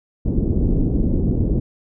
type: low-pass noise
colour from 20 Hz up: pink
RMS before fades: -18 dBFS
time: 0.25-1.6 s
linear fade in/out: 10 ms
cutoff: 370 Hz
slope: 24 dB/octave
effects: none